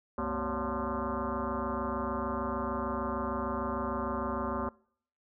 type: tone with frequency modulation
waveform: sine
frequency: 410.8 Hz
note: G#4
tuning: 19 cents flat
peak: -30 dBFS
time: 0.18-4.69 s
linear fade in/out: 2 ms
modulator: 159 Hz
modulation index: 5.5
effects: noise-tail reverb RT60 0.6 s tail -24 dB re dry